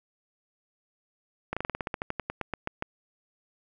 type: slowing click train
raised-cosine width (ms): 0.5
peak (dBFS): -15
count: 17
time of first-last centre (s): 1.53-2.824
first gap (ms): 36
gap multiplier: 1.1
effects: none